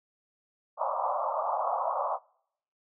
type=band-pass noise; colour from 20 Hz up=white; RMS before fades=-30 dBFS; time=0.77-2.19 s; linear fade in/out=50 ms; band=540 to 1200 Hz; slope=96 dB/octave; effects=noise-tail reverb RT60 0.7 s tail -26 dB re dry